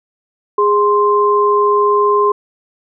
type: tone pair together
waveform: sine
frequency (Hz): 412.3 / 1046.5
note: G#4 / C6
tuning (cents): -13 / 0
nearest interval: octave + major third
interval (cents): 1613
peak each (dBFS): -12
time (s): 0.58-2.32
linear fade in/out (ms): 5
effects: none